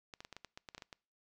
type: clicks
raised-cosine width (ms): 0.2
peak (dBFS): -30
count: 12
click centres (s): 0.138 / 0.205 / 0.249 / 0.327 / 0.366 / 0.447 / 0.575 / 0.688 / 0.748 / 0.78 / 0.822 / 0.928
effects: noise-tail reverb RT60 0.4 s tail -25 dB re dry